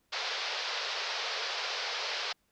white band-pass noise, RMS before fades -35 dBFS, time 0.12-2.33 s, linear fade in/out 10 ms, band 430 to 5200 Hz, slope 48 dB/octave, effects pink hiss -74 dBFS RMS until 2.51 s

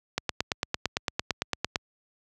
click train, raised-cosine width 0.2 ms, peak -8 dBFS, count 15, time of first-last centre 0.18-1.758 s, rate 8.87 Hz, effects high-pass 60 Hz 12 dB/octave

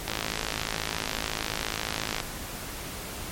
click train, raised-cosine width 0.2 ms, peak -10 dBFS, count 116, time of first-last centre 0.08-2.202 s, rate 54.2 Hz, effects pink hiss -37 dBFS RMS until 3.31 s + MP3 64 kbps

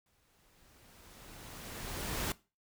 pink noise with exponential growth, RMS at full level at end -34 dBFS, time 0.06-2.32 s, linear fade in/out 2 ms, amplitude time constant 490 ms, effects noise-tail reverb RT60 0.3 s tail -20 dB re dry

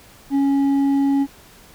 sine tone with hard clipping, 277.2 Hz, C#4, in tune, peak -16 dBFS, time 0.3-1.27 s, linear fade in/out 50 ms, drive 4 dB, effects pink hiss -47 dBFS RMS until 1.74 s

